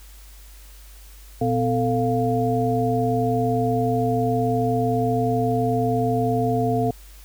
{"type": "tone cluster", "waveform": "sine", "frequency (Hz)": [121.1, 253.2, 445.2, 700], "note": ["B2", "B3", "A4", "F5"], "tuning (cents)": [-34, 43, 20, 4], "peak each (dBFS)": -24, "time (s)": [1.41, 6.91], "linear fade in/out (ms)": 5, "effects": ["added 50 Hz sine -42 dBFS peak until 7.24 s", "white hiss -50 dBFS RMS until 7.24 s"]}